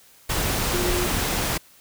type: tone in noise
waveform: sine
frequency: 356.4 Hz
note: F4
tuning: 35 cents sharp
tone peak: -25 dBFS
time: 0.73-1.07 s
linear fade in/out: 10 ms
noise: pink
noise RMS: -24 dBFS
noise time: 0.29-1.58 s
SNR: -4 dB
effects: white hiss -53 dBFS RMS until 1.8 s